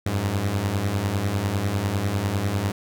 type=beating tone pair; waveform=sawtooth; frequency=92.5 / 102.5 Hz; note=F#2 / G#2; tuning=0 / -22 cents; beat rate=10 Hz; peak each=-23 / -20 dBFS; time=0.06-2.72 s; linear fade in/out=5 ms; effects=none